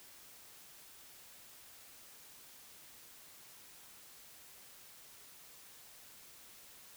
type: silence
effects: white hiss -57 dBFS RMS until 6.96 s